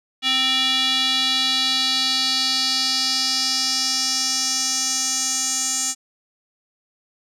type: tone with band-pass filter sweep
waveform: square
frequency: 261.4 Hz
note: C4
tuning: 1 cent flat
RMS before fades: -21 dBFS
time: 0.22-5.95 s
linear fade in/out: 50 ms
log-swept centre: 3300 to 7000 Hz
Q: 4.1
effects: none